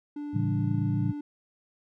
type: tone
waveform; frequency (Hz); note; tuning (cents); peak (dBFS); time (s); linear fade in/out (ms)
triangle; 292.8; D4; -5; -31; 0.16-1.21; 5
type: chord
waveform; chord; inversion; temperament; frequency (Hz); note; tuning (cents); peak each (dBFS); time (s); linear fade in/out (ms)
sine; A dominant seventh; none; equal; 110 / 138.59 / 164.81 / 196; A2 / C#3 / E3 / G3; 0 / 0 / 0 / 0; -28 / -30 / -32 / -32; 0.33-1.13; 20
effects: none